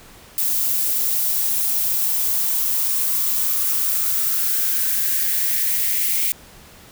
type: noise with high-pass filter sweep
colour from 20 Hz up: violet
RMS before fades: -20 dBFS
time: 0.38-6.32 s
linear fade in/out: 0 ms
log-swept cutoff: 530 to 2200 Hz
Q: 4.4
effects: pink hiss -45 dBFS RMS until 6.91 s